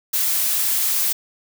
blue noise, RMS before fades -20 dBFS, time 0.13-1.13 s, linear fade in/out 10 ms, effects none

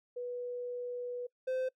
sine / triangle tone pair in turn, 490 / 516.2 Hz, B4 / C5, -14 / -23 cents, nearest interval minor second, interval 91 cents, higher second, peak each -36 / -29 dBFS, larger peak second, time 0.16-1.27 / 1.47-1.69 s, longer first, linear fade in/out 10 ms, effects noise-tail reverb RT60 0.1 s tail -24 dB re dry

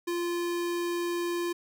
square tone, 346.6 Hz, F4, 13 cents flat, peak -29 dBFS, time 0.07-1.53 s, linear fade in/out 10 ms, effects none

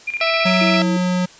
sine tone with tremolo, 2400 Hz, D7, 37 cents sharp, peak -19 dBFS, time 0.07-0.77 s, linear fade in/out 10 ms, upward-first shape square, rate 15 Hz, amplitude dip 75%
harmonic tone, 659.3 Hz, E5, in tune, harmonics 1 / 2 / 3 / 4 / 5 / 6 / 7 / 8, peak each -20 / -23 / -25 / -26 / -27 / -28 / -28 / -29 dBFS, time 0.21-0.82 s, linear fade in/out 2 ms
square tone with pitch glide, 185 to 181.19 Hz, F#3 to F#3, 0 to -36 cents, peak -17 dBFS, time 0.45-1.26 s, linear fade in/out 10 ms, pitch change -36 cents, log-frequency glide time 0.74-0.85 s
sine tone, 328.8 Hz, E4, 4 cents flat, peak -22 dBFS, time 0.61-0.97 s, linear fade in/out 5 ms
effects white hiss -44 dBFS RMS until 1.39 s + resampled to 16000 Hz

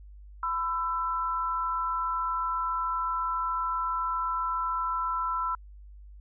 sine tone pair together, 1005.4 / 1333 Hz, B5 / E6, +31 / +19 cents, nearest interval perfect fourth, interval 488 cents, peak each -30 / -29 dBFS, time 0.43-5.55 s, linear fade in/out 2 ms, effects added 50 Hz sine -45 dBFS peak until 6.2 s

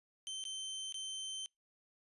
sawtooth tone with dropouts, 3100 Hz, G7, 20 cents flat, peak -37 dBFS, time 0.27-1.46 s, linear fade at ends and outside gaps 0 ms, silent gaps 0.439-0.452 / 0.924-0.943 s, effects noise-tail reverb RT60 0.2 s tail -26 dB re dry + resampled to 24000 Hz

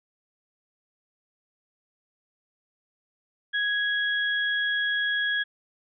sine tone pair together, 1661.2 / 3322 Hz, G#6 / G#7, 0 / 0 cents, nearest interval octave, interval 1200 cents, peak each -24 / -30 dBFS, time 3.53-5.44 s, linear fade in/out 20 ms, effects none

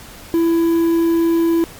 triangle tone with quantisation, 333.2 Hz, E4, 19 cents sharp, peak -10 dBFS, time 0.34-1.64 s, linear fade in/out 0 ms, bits 6, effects pink hiss -38 dBFS RMS until 1.79 s + MP3 96 kbps

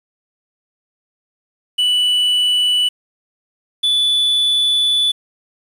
triangle tone pair in turn, 2965 / 3469 Hz, F#7 / A7, +3 / -25 cents, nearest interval minor third, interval 272 cents, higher second, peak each -11 dBFS, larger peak neither, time 1.78-2.89 / 3.83-5.12 s, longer second, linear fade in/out 10 ms, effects resampled to 32000 Hz + 7-bit

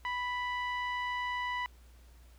sawtooth tone with low-pass filter, 987.8 Hz, B5, in tune, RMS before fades -35 dBFS, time 0.05-1.66 s, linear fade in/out 0 ms, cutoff 2300 Hz, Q 1.9, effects added 60 Hz sine -54 dBFS peak until 2.38 s + pink hiss -65 dBFS RMS until 2.38 s

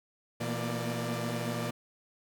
sawtooth tone cluster, 120.9 / 167.3 / 228.5 / 236.8 / 591 Hz, B2 / E3 / A#3 / A#3 / D5, -36 / +26 / -34 / +27 / +11 cents, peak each -32 / -35 / -35 / -36 / -35 dBFS, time 0.4-1.71 s, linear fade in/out 10 ms, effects none

